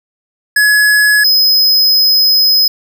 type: tone pair in turn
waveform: square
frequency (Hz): 1692 / 5070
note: G#6 / D#8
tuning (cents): +32 / +32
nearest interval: octave + perfect fifth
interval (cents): 1900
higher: second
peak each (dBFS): -7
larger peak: neither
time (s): 0.56-1.24 / 1.24-2.68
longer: second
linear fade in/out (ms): 5
effects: none